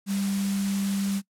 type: tone in noise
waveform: sine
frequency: 197.5 Hz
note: G3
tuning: 13 cents sharp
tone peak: -24 dBFS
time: 0.06-1.22 s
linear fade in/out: 50 ms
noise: white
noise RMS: -36 dBFS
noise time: 0.06-1.22 s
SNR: +9 dB
effects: noise-tail reverb RT60 0.1 s tail -22 dB re dry + low-pass 11000 Hz 12 dB/octave